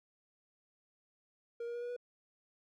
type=tone with pitch steps; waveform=triangle; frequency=469.2 / 473.8 / 478.5 / 483.2 / 488 Hz; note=A#4 / A#4 / A#4 / B4 / B4; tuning=+11 / +28 / +45 / -38 / -21 cents; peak=-36 dBFS; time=1.6-1.965 s; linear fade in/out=5 ms; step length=73 ms; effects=none